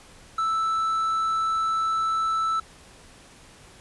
triangle tone, 1318.5 Hz, E6, in tune, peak -20 dBFS, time 0.38-2.6 s, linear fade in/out 5 ms, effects pink hiss -50 dBFS RMS until 3.8 s + resampled to 24000 Hz

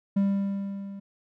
triangle tone with level ramp, 197.9 Hz, G3, 17 cents sharp, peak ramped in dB -17 to -35 dBFS, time 0.16-1 s, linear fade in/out 10 ms, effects none

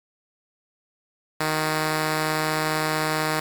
5% pulse tone pair together, 155.56 / 370 Hz, D#3 / F#4, 0 / 0 cents, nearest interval octave + minor third, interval 1500 cents, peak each -11 / -23 dBFS, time 1.4-3.4 s, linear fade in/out 5 ms, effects 7-bit

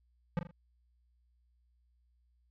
square tone with echo, 172.8 Hz, F3, 18 cents flat, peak -29 dBFS, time 0.37-0.39 s, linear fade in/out 0 ms, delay 40 ms, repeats 3, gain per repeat -8 dB, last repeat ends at 0.51 s, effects added 60 Hz sine -68 dBFS peak until 2.5 s + low-pass 2000 Hz 12 dB/octave

